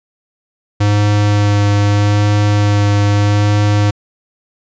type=tone with vibrato; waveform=square; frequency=103 Hz; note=G#2; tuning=14 cents flat; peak=-10 dBFS; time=0.8-3.91 s; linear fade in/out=10 ms; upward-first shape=sine; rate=0.8 Hz; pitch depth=12 cents each way; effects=resampled to 16000 Hz